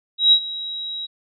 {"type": "tone with ADSR envelope", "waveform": "sine", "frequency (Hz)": 3846, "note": "B7", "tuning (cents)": -47, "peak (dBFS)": -8, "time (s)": [0.18, 1.07], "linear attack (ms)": 140, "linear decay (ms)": 73, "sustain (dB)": -18, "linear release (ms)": 23, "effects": []}